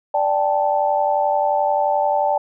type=chord; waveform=sine; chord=D suspended fourth; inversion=none; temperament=equal with one note detuned; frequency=587.3 / 784 / 875.4 Hz; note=D5 / G5 / A5; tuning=0 / 0 / -9 cents; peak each=-20 dBFS; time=0.14-2.38 s; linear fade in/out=5 ms; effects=none

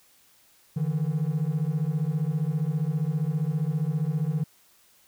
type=beating tone pair; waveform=triangle; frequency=146.8 / 161.8 Hz; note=D3 / E3; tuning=0 / -32 cents; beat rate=15 Hz; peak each=-24 dBFS; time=0.76-4.44 s; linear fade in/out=10 ms; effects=tanh soft clip ceiling -17 dBFS + white hiss -60 dBFS RMS until 5.07 s

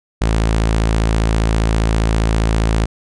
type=tone; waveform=sawtooth; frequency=55 Hz; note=A1; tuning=in tune; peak=-9 dBFS; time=0.21-2.86 s; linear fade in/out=10 ms; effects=resampled to 22050 Hz

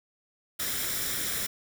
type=noise with comb filter; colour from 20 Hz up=white; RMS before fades=-31 dBFS; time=0.59-1.47 s; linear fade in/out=10 ms; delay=0.55 ms; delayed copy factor=+0.55; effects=none

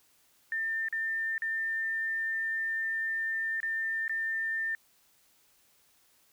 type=tone with dropouts; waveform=sine; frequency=1798 Hz; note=A6; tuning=37 cents sharp; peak=-29 dBFS; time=0.52-4.75 s; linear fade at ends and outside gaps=1 ms; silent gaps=0.885-0.926 / 1.38-1.42 / 3.603-3.63 / 4.08-4.095 s; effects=white hiss -66 dBFS RMS until 6.32 s

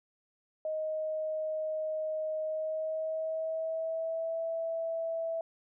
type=tone with pitch glide; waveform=sine; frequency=625 to 657.6 Hz; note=D#5 to E5; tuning=+8 to -4 cents; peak=-31 dBFS; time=0.65-5.41 s; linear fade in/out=2 ms; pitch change=+88 cents; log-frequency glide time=2.43-4.42 s; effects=none

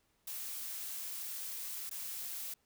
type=noise with dropouts; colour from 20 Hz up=blue; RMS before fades=-42 dBFS; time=0.27-2.54 s; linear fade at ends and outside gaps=5 ms; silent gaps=1.896-1.911 s; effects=pink hiss -75 dBFS RMS until 2.65 s

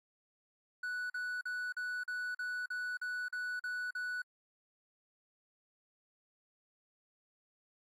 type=tone bursts; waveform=triangle; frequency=1480 Hz; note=F#6; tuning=in tune; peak=-34 dBFS; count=11; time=0.83-4.22 s; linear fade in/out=5 ms; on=270 ms; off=42 ms; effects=AAC 48 kbps

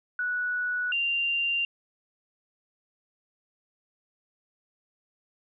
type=tone pair in turn; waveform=sine; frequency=1473 / 2781 Hz; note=F#6 / F7; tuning=-8 / -8 cents; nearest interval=major seventh; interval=1100 cents; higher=second; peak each=-26 / -24 dBFS; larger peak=second; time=0.19-0.92 / 0.92-1.65 s; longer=neither; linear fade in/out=2 ms; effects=none

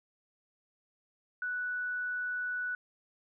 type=tone; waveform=sine; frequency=1480 Hz; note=F#6; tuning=in tune; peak=-32 dBFS; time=1.42-2.75 s; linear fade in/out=2 ms; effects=none

